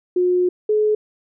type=tone pair in turn; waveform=sine; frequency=360.1 / 425.9 Hz; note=F#4 / G#4; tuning=-47 / +44 cents; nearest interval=minor third; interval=291 cents; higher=second; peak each=-14 dBFS; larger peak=neither; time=0.16-0.49 / 0.69-0.95 s; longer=first; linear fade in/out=5 ms; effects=none